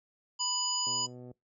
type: harmonic tone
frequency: 990 Hz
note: B5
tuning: 4 cents sharp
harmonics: 1 / 3 / 5 / 7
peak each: -37 / -37 / -33 / -33 dBFS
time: 0.39-1.07 s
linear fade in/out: 20 ms
type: click train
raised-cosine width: 2 ms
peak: -35 dBFS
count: 56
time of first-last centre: 0.87-1.314 s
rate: 124 Hz
effects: noise-tail reverb RT60 0.2 s tail -25 dB re dry + high-pass 60 Hz 12 dB/octave